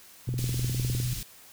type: tone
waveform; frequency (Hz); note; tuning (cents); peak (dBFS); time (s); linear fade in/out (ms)
sine; 123.47; B2; 0; -27; 0.27-1.14; 10
type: click train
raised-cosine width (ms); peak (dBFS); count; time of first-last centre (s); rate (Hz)
3; -22; 15; 0.29-1.001; 19.7
type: band-stop noise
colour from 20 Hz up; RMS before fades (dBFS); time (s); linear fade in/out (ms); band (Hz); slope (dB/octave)
pink; -36; 0.38-1.23; 2; 140 to 3600; 12
effects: white hiss -52 dBFS RMS until 1.52 s